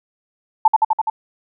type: tone with echo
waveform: sine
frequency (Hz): 880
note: A5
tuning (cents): 0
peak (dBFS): -6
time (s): 0.65-0.68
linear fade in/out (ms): 5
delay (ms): 84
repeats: 5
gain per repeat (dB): -2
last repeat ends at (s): 1.1
effects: none